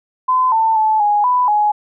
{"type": "tone with pitch steps", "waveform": "sine", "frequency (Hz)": [1021, 892, 869, 829, 994, 838], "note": ["C6", "A5", "A5", "G#5", "B5", "G#5"], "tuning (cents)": [-43, 23, -22, -3, 11, 15], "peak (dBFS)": -11, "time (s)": [0.28, 1.72], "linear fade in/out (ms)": 10, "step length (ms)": 240, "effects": []}